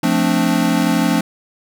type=chord; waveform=square; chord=D minor seventh; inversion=first; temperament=equal; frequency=174.61 / 220 / 261.6 / 293.7 Hz; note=F3 / A3 / C4 / D4; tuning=0 / 0 / 0 / 0 cents; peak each=-20 dBFS; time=0.03-1.21 s; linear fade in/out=5 ms; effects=none